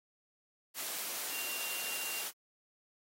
sine tone in noise, 2774 Hz, F7, 12 cents flat, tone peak -42 dBFS, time 1.29-2.25 s, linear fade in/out 50 ms, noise white, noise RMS -39 dBFS, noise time 0.74-2.32 s, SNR -6 dB, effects high-pass 300 Hz 12 dB/octave + AAC 48 kbps

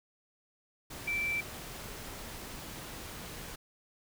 sine tone in noise, 2336 Hz, D7, 10 cents flat, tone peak -30 dBFS, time 1.07-1.41 s, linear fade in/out 10 ms, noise pink, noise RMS -44 dBFS, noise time 0.9-3.56 s, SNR +11 dB, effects none

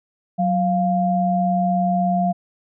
sine tone pair together, 185 / 698.5 Hz, F#3 / F5, 0 / 0 cents, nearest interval octave + major seventh, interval 2300 cents, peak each -19 dBFS, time 0.38-2.33 s, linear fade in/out 20 ms, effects none

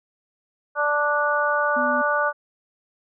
harmonic tone, 293.7 Hz, D4, in tune, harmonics 2 / 3 / 4 / 5, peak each -24 / -27 / -24 / -23 dBFS, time 0.75-2.33 s, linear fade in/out 50 ms
sine tone, 249.6 Hz, B3, 19 cents sharp, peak -27 dBFS, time 1.76-2.02 s, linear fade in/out 10 ms
effects none

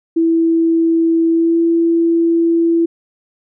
sine tone with pitch glide, 329.6 to 334.2 Hz, E4 to E4, 0 to +24 cents, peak -10 dBFS, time 0.16-2.86 s, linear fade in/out 10 ms, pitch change +24 cents, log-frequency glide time 1.3-1.59 s, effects none

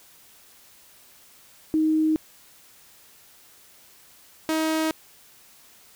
sine / sawtooth tone pair in turn, 313.3 / 316.9 Hz, D#4 / D#4, +12 / +32 cents, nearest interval unison, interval 20 cents, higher second, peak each -18 / -18 dBFS, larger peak neither, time 1.74-2.16 / 4.49-4.91 s, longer neither, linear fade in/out 0 ms, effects white hiss -53 dBFS RMS until 5.95 s

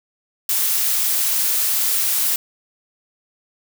blue noise, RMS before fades -19 dBFS, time 0.49-2.36 s, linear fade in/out 2 ms, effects none

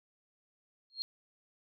sine tone with exponential growth, 4244 Hz, C8, 24 cents sharp, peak -29 dBFS, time 0.9-1.02 s, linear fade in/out 0 ms, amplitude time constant 24 ms, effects none

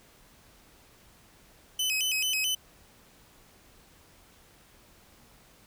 sawtooth tone with vibrato, 2774 Hz, F7, 12 cents flat, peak -23 dBFS, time 1.79-2.55 s, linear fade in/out 5 ms, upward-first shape square, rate 4.6 Hz, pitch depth 150 cents each way, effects pink hiss -58 dBFS RMS until 5.66 s

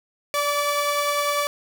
sawtooth tone pair together, 581.5 / 1153 Hz, D5 / D6, -17 / -32 cents, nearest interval octave, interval 1185 cents, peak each -20 dBFS, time 0.34-1.47 s, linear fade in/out 0 ms, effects none

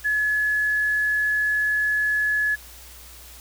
sine tone, 1703 Hz, G#6, 43 cents sharp, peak -19 dBFS, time 0.04-2.56 s, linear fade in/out 20 ms, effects added 60 Hz sine -46 dBFS peak until 3.4 s + white hiss -45 dBFS RMS until 3.4 s

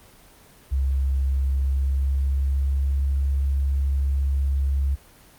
sine tone with pitch glide, 67.3 to 68.67 Hz, C2 to C#2, +49 to -16 cents, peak -19 dBFS, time 0.71-4.96 s, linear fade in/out 20 ms, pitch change +35 cents, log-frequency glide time 1.33-2.9 s, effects pink hiss -51 dBFS RMS until 5.38 s + Opus 24 kbps

